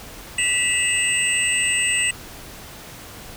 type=tone cluster; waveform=sine; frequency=1967 / 2621 / 2831 / 8020 / 8360 Hz; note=B6 / E7 / F7 / B8 / C9; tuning=-7 / -11 / +23 / +26 / -2 cents; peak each=-24 dBFS; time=0.38-2.11 s; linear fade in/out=5 ms; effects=tanh soft clip ceiling -6 dBFS + pink hiss -39 dBFS RMS until 3.36 s